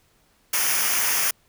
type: noise with comb filter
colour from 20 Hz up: white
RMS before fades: -22 dBFS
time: 0.53-1.31 s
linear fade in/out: 5 ms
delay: 0.25 ms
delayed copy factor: -0.7
effects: pink hiss -62 dBFS RMS until 1.48 s